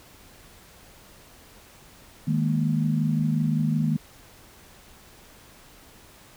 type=chord; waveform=sine; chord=D# suspended fourth; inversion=none; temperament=equal; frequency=155.56 / 207.7 / 233.1 Hz; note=D#3 / G#3 / A#3; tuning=0 / 0 / 0 cents; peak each=-23 / -28 / -26 dBFS; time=2.27-3.97 s; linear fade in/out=10 ms; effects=pink hiss -51 dBFS RMS until 6.36 s